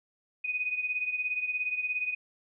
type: beating tone pair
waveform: sine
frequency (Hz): 2489 / 2506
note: D#7 / D#7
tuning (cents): 0 / +12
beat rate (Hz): 17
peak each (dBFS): -30 / -35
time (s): 0.44-2.15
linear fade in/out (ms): 10
effects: none